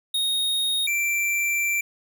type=tone pair in turn; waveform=square; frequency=3729 / 2349 Hz; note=A#7 / D7; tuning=0 / 0 cents; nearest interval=minor sixth; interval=800 cents; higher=first; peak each=-22 dBFS; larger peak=neither; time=0.14-0.87 / 0.87-1.81 s; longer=second; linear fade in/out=5 ms; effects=10-bit